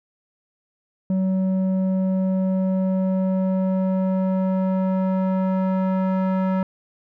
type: tone with low-pass filter sweep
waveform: square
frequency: 188.4 Hz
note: F#3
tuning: 32 cents sharp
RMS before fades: -21 dBFS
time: 1.1-6.63 s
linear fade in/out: 2 ms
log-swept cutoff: 400 to 1200 Hz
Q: 1.2
effects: none